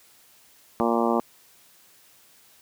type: harmonic tone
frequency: 116.54 Hz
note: A#2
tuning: in tune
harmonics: 2 / 3 / 4 / 5 / 6 / 7 / 8 / 9 / 10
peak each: -25 / -27 / -28 / -29 / -30 / -30 / -31 / -32 / -32 dBFS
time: 0.8-1.2 s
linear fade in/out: 0 ms
effects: white hiss -56 dBFS RMS until 2.61 s + high-pass 60 Hz 12 dB/octave